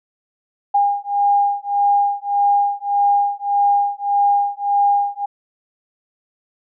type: beating tone pair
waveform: sine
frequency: 809 / 810.7 Hz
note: G#5 / G#5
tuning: -46 / -42 cents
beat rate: 1.7 Hz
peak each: -17 dBFS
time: 0.74-5.26 s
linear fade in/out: 10 ms
effects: none